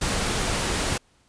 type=noise; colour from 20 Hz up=pink; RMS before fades=-25 dBFS; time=0.01-0.98 s; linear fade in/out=10 ms; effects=pink hiss -62 dBFS RMS until 1.28 s + resampled to 22050 Hz